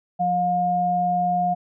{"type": "tone pair together", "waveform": "sine", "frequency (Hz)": [177.81, 713], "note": ["F3", "F5"], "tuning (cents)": [31, 36], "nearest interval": "2 octaves", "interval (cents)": 2405, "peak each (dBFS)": [-27, -19], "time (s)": [0.19, 1.55], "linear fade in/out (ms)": 20, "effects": []}